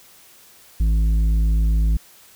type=tone with tanh clipping; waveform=sine; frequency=54 Hz; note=A1; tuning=32 cents flat; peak=-16 dBFS; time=0.8-1.97 s; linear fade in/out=5 ms; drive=8 dB; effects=white hiss -49 dBFS RMS until 2.35 s